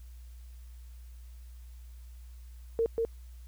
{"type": "tone with echo", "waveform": "sine", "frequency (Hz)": 457.5, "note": "A#4", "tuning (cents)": -32, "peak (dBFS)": -24, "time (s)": [2.79, 2.86], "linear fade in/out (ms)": 0, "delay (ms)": 190, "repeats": 1, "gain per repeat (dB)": -2, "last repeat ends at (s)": 3.05, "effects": ["added 60 Hz sine -45 dBFS peak until 3.47 s", "white hiss -65 dBFS RMS until 3.47 s"]}